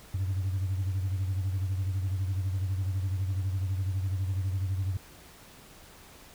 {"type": "beating tone pair", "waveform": "sine", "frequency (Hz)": [94.1, 106.1], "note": ["F#2", "G#2"], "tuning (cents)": [30, 38], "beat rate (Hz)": 12, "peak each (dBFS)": [-26, -34], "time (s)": [0.14, 4.97], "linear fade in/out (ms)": 5, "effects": ["tanh soft clip ceiling -24 dBFS", "pink hiss -52 dBFS RMS until 6.34 s"]}